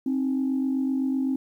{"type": "tone pair together", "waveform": "sine", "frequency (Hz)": [264, 311.9], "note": ["C4", "D#4"], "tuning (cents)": [16, 4], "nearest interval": "minor third", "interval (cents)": 288, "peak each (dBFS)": [-22, -30], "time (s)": [0.06, 1.36], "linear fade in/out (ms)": 5, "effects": ["tanh soft clip ceiling -17 dBFS", "10-bit"]}